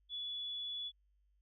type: tone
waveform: sine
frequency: 3421 Hz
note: A7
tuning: 49 cents flat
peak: -39 dBFS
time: 0.09-0.92 s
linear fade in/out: 50 ms
effects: added 50 Hz sine -70 dBFS peak until 1.41 s